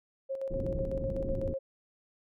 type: tone with tremolo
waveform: sine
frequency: 538 Hz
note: C5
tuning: 48 cents sharp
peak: -31 dBFS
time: 0.29-1.59 s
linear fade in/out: 20 ms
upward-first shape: square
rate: 8 Hz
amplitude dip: 50%
type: low-pass noise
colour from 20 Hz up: pink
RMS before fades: -35 dBFS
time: 0.5-1.54 s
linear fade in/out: 10 ms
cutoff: 370 Hz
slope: 24 dB/octave
effects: none